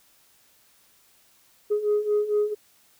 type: beating tone pair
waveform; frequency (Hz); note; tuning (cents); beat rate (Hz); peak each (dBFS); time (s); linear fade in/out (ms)
sine; 415 / 419.4; G#4 / G#4; -1 / +17; 4.4; -25 / -21; 1.7-2.55; 20
effects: tanh soft clip ceiling -16 dBFS + white hiss -60 dBFS RMS until 2.99 s